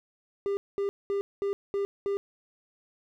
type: tone bursts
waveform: triangle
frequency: 399.1 Hz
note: G4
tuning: 31 cents sharp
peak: -24 dBFS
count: 6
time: 0.46-2.17 s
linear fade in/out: 0 ms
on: 110 ms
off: 210 ms
effects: none